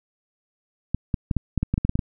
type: clicks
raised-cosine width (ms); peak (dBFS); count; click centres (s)
5; -9; 12; 0.946 / 1.142 / 1.312 / 1.367 / 1.577 / 1.63 / 1.74 / 1.779 / 1.85 / 1.894 / 1.955 / 1.992
effects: none